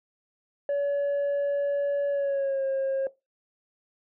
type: tone with pitch glide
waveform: sine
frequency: 568 to 538.6 Hz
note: C#5 to C#5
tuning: +42 to -50 cents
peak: -21 dBFS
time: 0.69-3.07 s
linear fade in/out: 2 ms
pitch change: -92 cents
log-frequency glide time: 2.09-2.65 s
effects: noise-tail reverb RT60 0.2 s tail -19 dB re dry + tanh soft clip ceiling -23 dBFS